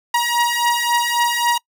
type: beating tone pair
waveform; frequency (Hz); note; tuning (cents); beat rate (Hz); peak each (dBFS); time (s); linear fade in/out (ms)
sawtooth; 950 / 953.7; A#5 / A#5; +33 / +39; 3.7; -15; 0.14-1.58; 5
effects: noise-tail reverb RT60 0.1 s tail -25 dB re dry